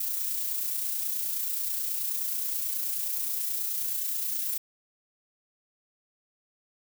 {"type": "noise with amplitude modulation", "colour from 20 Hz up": "violet", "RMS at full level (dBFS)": -29, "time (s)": [0, 4.58], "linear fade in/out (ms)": 5, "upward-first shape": "sine", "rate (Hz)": 29.4, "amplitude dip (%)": 35, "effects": []}